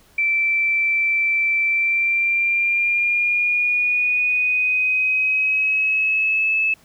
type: tone with pitch glide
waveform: sine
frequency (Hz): 2334 to 2605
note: D7 to E7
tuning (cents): -11 to -21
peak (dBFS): -16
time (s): 0.18-6.74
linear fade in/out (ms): 5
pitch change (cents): +190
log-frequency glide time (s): 1.65-6.51
effects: pink hiss -54 dBFS RMS until 6.84 s